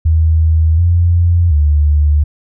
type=tone with pitch steps; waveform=sine; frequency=80 / 86.3 / 74.2 Hz; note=D#2 / F2 / D2; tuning=+49 / -20 / +18 cents; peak=-7 dBFS; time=0.05-2.24 s; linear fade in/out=10 ms; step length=730 ms; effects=none